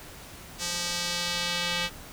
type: tone with band-pass filter sweep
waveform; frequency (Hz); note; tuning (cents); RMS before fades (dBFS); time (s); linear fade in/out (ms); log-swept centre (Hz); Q
square; 174.61; F3; 0; -30; 0.58-1.9; 50; 6100 to 3200; 1.4
effects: pink hiss -45 dBFS RMS until 2.12 s